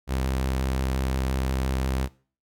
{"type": "tone with vibrato", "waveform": "sawtooth", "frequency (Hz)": 65.6, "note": "C2", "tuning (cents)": 5, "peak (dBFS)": -20, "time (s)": [0.07, 2.09], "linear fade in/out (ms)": 50, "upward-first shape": "square", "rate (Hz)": 5.7, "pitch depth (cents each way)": 12, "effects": ["noise-tail reverb RT60 0.4 s tail -20 dB re dry"]}